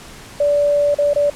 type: tone with dropouts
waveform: sine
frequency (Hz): 580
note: D5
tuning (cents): -22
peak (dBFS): -12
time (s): 0.4-1.3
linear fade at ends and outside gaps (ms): 5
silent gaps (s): 0.946-0.985 / 1.135-1.159
effects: pink hiss -38 dBFS RMS until 1.35 s + low-pass 10000 Hz 12 dB/octave